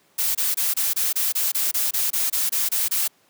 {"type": "noise bursts", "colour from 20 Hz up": "blue", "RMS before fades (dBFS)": -22, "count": 15, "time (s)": [0.18, 3.08], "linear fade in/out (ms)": 10, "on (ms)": 170, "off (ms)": 25, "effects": ["pink hiss -60 dBFS RMS until 3.29 s", "high-pass 200 Hz 12 dB/octave"]}